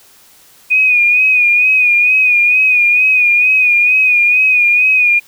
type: tone with vibrato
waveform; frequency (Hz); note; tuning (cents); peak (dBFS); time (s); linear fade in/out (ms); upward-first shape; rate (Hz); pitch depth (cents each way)
sine; 2475; D#7; -10; -7; 0.7-5.2; 20; sine; 2.2; 49
effects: white hiss -45 dBFS RMS until 5.27 s